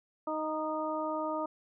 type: harmonic tone with a mistuned harmonic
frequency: 311.1 Hz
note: D#4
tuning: in tune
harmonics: 1 / 2 / 3 / 4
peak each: -37 / -35 / -37 / -38 dBFS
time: 0.27-1.46 s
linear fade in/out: 5 ms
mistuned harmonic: 4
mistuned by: -16 cents
effects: none